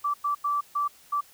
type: tone bursts at uneven times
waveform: sine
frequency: 1162 Hz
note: D6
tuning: 19 cents flat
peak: -23 dBFS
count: 5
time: 0.04-0.14 / 0.24-0.35 / 0.44-0.61 / 0.75-0.88 / 1.12-1.21 s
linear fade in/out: 10 ms
effects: white hiss -55 dBFS RMS until 1.33 s